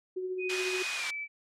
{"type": "tone with tremolo", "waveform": "sine", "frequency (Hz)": 370, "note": "F#4", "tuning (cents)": 0, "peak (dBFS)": -30, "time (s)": [0.16, 0.83], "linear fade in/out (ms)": 10, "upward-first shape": "triangle", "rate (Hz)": 14, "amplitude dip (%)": 45}
{"type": "tone with pitch glide", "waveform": "sine", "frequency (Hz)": [2490, 2310], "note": ["D#7", "D7"], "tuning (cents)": [1, -29], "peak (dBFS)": -34, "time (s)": [0.38, 1.28], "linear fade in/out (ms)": 50, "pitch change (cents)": -130, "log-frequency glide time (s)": [0.95, 1.07]}
{"type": "band-pass noise", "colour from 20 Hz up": "pink", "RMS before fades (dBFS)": -37, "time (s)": [0.49, 1.11], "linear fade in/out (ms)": 10, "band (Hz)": [1500, 6400], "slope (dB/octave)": 12}
{"effects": ["low-pass 11000 Hz 12 dB/octave"]}